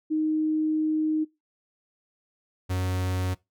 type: tone pair in turn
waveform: sine / 45% pulse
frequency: 311 / 92.21 Hz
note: D#4 / F#2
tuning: -1 / -5 cents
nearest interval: octave + major sixth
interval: 2104 cents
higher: first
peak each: -22 / -25 dBFS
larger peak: first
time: 0.1-1.25 / 2.69-3.35 s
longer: first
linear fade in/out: 20 ms
effects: noise-tail reverb RT60 0.2 s tail -21 dB re dry